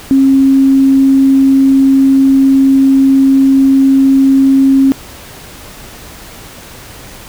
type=tone; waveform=sine; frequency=270 Hz; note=C#4; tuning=45 cents flat; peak=-4 dBFS; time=0.11-4.92 s; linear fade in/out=0 ms; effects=pink hiss -32 dBFS RMS until 7.28 s